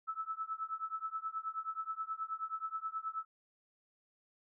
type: tone with tremolo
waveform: sine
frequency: 1309 Hz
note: E6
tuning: 13 cents flat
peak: -33 dBFS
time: 0.07-3.25 s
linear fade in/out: 20 ms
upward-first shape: triangle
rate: 9.4 Hz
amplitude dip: 100%
effects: none